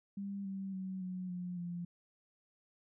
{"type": "tone with pitch steps", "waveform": "sine", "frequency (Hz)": [198.8, 193.59, 188.51, 183.57, 178.76, 174.07], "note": ["G3", "G3", "F#3", "F#3", "F3", "F3"], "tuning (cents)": [25, -21, 33, -13, 41, -5], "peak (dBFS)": -38, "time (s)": [0.17, 1.85], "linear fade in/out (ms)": 5, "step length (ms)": 280, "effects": []}